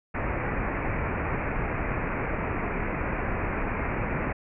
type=low-pass noise; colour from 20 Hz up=pink; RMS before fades=-29 dBFS; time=0.14-4.33 s; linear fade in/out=10 ms; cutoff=2500 Hz; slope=96 dB/octave; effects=none